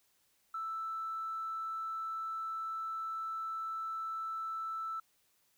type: tone with tanh clipping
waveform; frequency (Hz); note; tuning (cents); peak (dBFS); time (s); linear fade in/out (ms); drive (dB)
triangle; 1321; E6; +3; -36; 0.54-5; 5; 4
effects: white hiss -73 dBFS RMS until 5.57 s